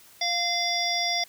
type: harmonic tone with a mistuned harmonic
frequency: 698.5 Hz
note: F5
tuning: in tune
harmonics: 1 / 3 / 5 / 7 / 8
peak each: -30 / -30 / -30 / -30 / -30 dBFS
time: 0.21-1.24 s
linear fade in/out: 5 ms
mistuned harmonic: 3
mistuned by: -22 cents
effects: white hiss -53 dBFS RMS until 1.28 s